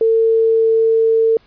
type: tone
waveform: sine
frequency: 449.8 Hz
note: A4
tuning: 38 cents sharp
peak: -10 dBFS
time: 0.01-1.37 s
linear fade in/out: 2 ms
effects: pink hiss -53 dBFS RMS until 1.46 s + resampled to 11025 Hz